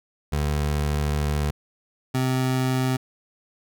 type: tone pair in turn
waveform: 25% pulse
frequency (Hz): 73.8 / 129.5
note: D2 / C3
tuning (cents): +9 / -17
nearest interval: minor seventh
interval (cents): 974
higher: second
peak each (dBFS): -18 / -17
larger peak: second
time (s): 0.32-1.51 / 2.14-2.97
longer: first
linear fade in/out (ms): 10
effects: none